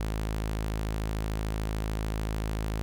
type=tone; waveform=sawtooth; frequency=53.5 Hz; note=A1; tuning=48 cents flat; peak=-25 dBFS; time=0-2.82 s; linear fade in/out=0 ms; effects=none